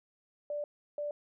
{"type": "tone bursts at uneven times", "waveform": "sine", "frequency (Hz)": 587.3, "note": "D5", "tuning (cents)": 0, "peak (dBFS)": -33, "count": 2, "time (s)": [[0.5, 0.64], [0.98, 1.11]], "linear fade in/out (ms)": 2, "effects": []}